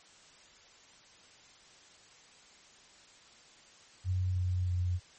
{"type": "tone with pitch steps", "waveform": "sine", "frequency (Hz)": [92.1, 90.83, 89.58], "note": ["F#2", "F#2", "F2"], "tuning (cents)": [-7, -32, 44], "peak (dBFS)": -28, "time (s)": [4.04, 5], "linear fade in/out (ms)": 50, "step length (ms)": 320, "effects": ["white hiss -58 dBFS RMS until 5.18 s", "MP3 32 kbps"]}